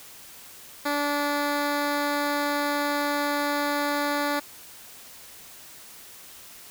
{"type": "tone with notch filter", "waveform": "10% pulse", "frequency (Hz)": 289.7, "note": "D4", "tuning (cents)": -24, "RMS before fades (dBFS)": -26, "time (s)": [0.85, 4.4], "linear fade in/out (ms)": 10, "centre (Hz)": 8300, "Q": 1.5, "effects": ["white hiss -46 dBFS RMS until 6.7 s"]}